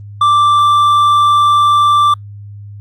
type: tone with hard clipping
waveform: sine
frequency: 1174.7 Hz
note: D6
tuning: in tune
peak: -8 dBFS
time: 0.21-2.14 s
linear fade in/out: 5 ms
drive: 5 dB
effects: added 102 Hz sine -28 dBFS peak until 2.8 s + Opus 32 kbps